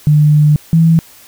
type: tone pair in turn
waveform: sine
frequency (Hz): 150 / 163.79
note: D3 / E3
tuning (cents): +37 / -11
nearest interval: major second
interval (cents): 152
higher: second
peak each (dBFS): -5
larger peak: neither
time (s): 0.07-0.56 / 0.73-0.99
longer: first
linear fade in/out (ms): 0
effects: white hiss -41 dBFS RMS until 1.27 s